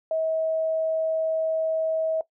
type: tone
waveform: sine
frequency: 641 Hz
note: E5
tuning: 49 cents flat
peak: -22 dBFS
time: 0.11-2.21 s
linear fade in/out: 2 ms
effects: noise-tail reverb RT60 0.1 s tail -17 dB re dry